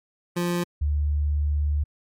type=tone pair in turn; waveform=25% pulse / sine; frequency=174.61 / 73.61 Hz; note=F3 / D2; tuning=0 / +5 cents; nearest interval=octave + minor third; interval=1495 cents; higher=first; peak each=-19 / -20 dBFS; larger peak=first; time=0.36-0.64 / 0.81-1.84 s; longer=second; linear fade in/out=10 ms; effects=MP3 96 kbps